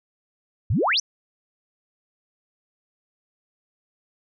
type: exponential sweep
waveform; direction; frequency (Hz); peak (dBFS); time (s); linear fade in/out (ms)
sine; up; 78.9 to 6380; -18; 0.7-1; 5
effects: none